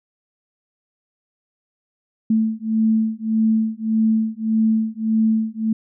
sine beating tone pair, 220 / 221.7 Hz, A3 / A3, 0 / +13 cents, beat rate 1.7 Hz, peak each -19 dBFS, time 2.3-5.73 s, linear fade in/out 5 ms, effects none

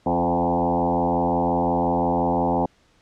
sine tone with frequency modulation, 519 Hz, C5, 14 cents flat, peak -18 dBFS, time 0.06-2.66 s, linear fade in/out 5 ms, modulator 85.7 Hz, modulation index 4.4, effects pink hiss -60 dBFS RMS until 3.01 s + low-pass 6000 Hz 12 dB/octave

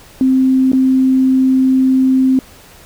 sine tone with dropouts, 261.6 Hz, C4, in tune, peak -8 dBFS, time 0.21-2.39 s, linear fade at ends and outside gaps 1 ms, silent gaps 0.718-0.732 s, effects pink hiss -41 dBFS RMS until 2.85 s

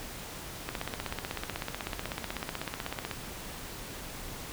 click train, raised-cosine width 0.3 ms, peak -17 dBFS, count 40, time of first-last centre 0.69-3.112 s, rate 16.1 Hz, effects pink hiss -42 dBFS RMS until 4.52 s

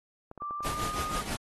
clicks, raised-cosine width 1 ms, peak -29 dBFS, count 7, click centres 0.314 / 0.377 / 0.421 / 0.509 / 0.606 / 0.669 / 0.796 s
sine tone with pitch glide, 1174.7 to 1232.4 Hz, D6 to D#6, 0 to -17 cents, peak -33 dBFS, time 0.4-1.22 s, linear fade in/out 20 ms, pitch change +83 cents, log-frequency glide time 0.55-0.97 s
pink noise with tremolo, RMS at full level -33 dBFS, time 0.64-1.37 s, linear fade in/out 10 ms, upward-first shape triangle, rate 6.2 Hz, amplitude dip 70%
effects AAC 32 kbps

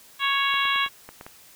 harmonic tone, 554 Hz, C#5, 1 cent flat, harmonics 2 / 3 / 4 / 5 / 6 / 7, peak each -25 / -28 / -28 / -28 / -28 / -33 dBFS, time 0.19-0.89 s, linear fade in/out 50 ms
clicks, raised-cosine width 0.5 ms, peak -24 dBFS, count 7, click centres 0.541 / 0.654 / 0.76 / 0.863 / 1.09 / 1.211 / 1.265 s
effects white hiss -51 dBFS RMS until 1.55 s

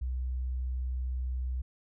sine tone, 63.2 Hz, B1, 41 cents sharp, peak -30 dBFS, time 0.01-1.62 s, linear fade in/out 10 ms, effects none

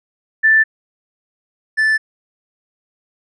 sine / triangle tone pair in turn, 1765 / 1755.2 Hz, A6 / A6, +5 / -5 cents, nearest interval unison, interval 10 cents, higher first, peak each -8 / -10 dBFS, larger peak first, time 0.43-0.64 / 1.77-1.98 s, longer neither, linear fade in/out 20 ms, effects resampled to 22050 Hz

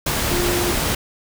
sine tone in noise, 351.9 Hz, F4, 13 cents sharp, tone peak -22 dBFS, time 0.31-0.71 s, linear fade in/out 5 ms, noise pink, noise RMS -21 dBFS, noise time 0.06-0.95 s, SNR -4 dB, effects none

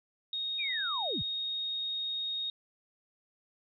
sine tone, 3729 Hz, A#7, in tune, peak -32 dBFS, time 0.33-2.5 s, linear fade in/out 2 ms
sine linear sweep, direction down, 2500 to 40.01 Hz, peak -34 dBFS, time 0.58-1.23 s, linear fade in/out 20 ms
effects none

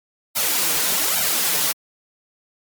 white noise with flanger, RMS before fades -20 dBFS, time 0.35-1.73 s, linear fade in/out 20 ms, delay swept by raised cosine 1.3 to 6.7 ms, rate 1.2 Hz, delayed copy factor +0.9, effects high-pass 150 Hz 12 dB/octave + MP3 96 kbps

